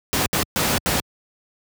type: noise bursts at uneven times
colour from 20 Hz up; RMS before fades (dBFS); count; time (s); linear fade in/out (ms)
pink; -20; 4; 0.13-0.26 / 0.33-0.43 / 0.56-0.78 / 0.86-1; 0
effects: high-pass 80 Hz 12 dB/octave